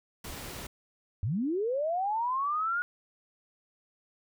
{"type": "noise", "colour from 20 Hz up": "pink", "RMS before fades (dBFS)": -41, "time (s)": [0.24, 0.67], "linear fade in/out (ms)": 5}
{"type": "linear sweep", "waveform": "sine", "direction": "up", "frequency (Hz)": [84, 1453], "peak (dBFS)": -27, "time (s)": [1.23, 2.82], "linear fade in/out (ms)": 0}
{"effects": []}